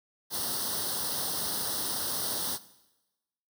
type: noise with comb filter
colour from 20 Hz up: white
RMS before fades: -32 dBFS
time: 0.3-2.59 s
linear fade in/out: 50 ms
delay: 0.21 ms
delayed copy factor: +0.9
effects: noise-tail reverb RT60 1.0 s tail -17 dB re dry + high-pass 100 Hz 12 dB/octave